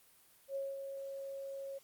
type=tone with ADSR envelope; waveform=sine; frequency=548 Hz; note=C#5; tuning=20 cents flat; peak=-35 dBFS; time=0.48-1.79 s; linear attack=74 ms; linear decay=210 ms; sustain=-6 dB; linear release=17 ms; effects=white hiss -65 dBFS RMS until 1.83 s + Opus 32 kbps